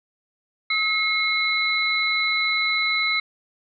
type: tone cluster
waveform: sine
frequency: 1283 / 2159 / 3988 Hz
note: E6 / C#7 / B7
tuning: -47 / -46 / +16 cents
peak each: -29 / -21 / -25 dBFS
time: 0.7-3.2 s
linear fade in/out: 5 ms
effects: none